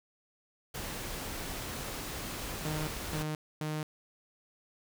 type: noise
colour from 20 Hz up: pink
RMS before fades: -39 dBFS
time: 0.74-3.23 s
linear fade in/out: 10 ms
type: tone bursts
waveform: sawtooth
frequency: 153.7 Hz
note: D#3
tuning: 21 cents flat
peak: -29 dBFS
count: 3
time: 2.65-3.83 s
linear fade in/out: 2 ms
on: 220 ms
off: 260 ms
effects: none